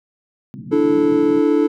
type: band-pass noise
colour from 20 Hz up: white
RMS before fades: -33 dBFS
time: 0.54-1.4 s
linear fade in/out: 0 ms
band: 120 to 260 Hz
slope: 48 dB/octave
type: chord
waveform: triangle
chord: D suspended second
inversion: none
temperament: equal with one note detuned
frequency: 293.7 / 329.6 / 436.2 Hz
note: D4 / E4 / A4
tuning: 0 / 0 / -15 cents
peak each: -14 / -16 / -15 dBFS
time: 0.71-1.68 s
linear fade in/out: 20 ms
effects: none